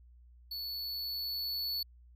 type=tone with level ramp; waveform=square; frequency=4435 Hz; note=C#8; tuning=in tune; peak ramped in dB=-38 to -33 dBFS; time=0.51-1.83 s; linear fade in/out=5 ms; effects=added 60 Hz sine -55 dBFS peak until 2.15 s